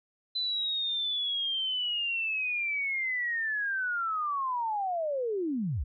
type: linear sweep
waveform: sine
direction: down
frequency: 4030 to 50.5 Hz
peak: -28 dBFS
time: 0.35-5.84 s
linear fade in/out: 10 ms
effects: none